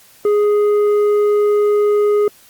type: tone with tanh clipping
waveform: sine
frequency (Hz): 415.3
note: G#4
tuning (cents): 0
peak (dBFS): -12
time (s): 0.25-2.28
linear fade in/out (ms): 2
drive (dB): 6
effects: white hiss -47 dBFS RMS until 2.49 s + Opus 48 kbps